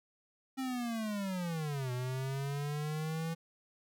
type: linear two-way sweep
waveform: square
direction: down then up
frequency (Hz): 267.6 to 123.47 to 165.8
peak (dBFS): -35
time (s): 0.57-3.35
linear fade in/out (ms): 20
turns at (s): 1.92
effects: none